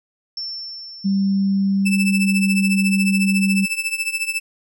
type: tone with exponential decay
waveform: sine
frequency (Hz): 5390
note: E8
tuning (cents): +38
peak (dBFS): -24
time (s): 0.37-2.67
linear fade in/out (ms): 2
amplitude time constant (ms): 500
type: tone with pitch glide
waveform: sine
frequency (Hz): 196 to 194.87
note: G3 to G3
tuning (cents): 0 to -10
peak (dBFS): -15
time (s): 1.04-3.66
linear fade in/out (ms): 20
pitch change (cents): -10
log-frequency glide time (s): 1.9-2.54
type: tone with tremolo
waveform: 40% pulse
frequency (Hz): 2637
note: E7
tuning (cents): 0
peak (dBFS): -16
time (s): 1.85-4.4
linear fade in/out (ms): 20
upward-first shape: triangle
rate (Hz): 14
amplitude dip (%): 90
effects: none